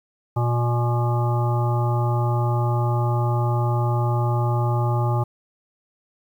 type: harmonic tone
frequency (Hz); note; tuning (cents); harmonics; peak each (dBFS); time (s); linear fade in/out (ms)
120; B2; -49; 1 / 3 / 5 / 7 / 9 / 10; -19 / -30 / -32 / -28 / -35 / -33; 0.36-5.24; 10
effects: 9-bit